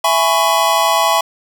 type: chord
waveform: square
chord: C# minor seventh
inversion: first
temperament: just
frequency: 665.2 / 831.5 / 997.9 / 1108.7 Hz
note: E5 / G#5 / B5 / C#6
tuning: +16 / +2 / +18 / 0 cents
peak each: -18 dBFS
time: 0.04-1.21 s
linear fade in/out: 5 ms
effects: 7-bit